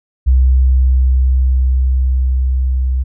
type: tone with level ramp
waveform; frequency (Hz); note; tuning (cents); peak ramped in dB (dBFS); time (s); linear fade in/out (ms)
sine; 64.4; C2; -27; -6 to -12; 0.26-3.04; 20
effects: none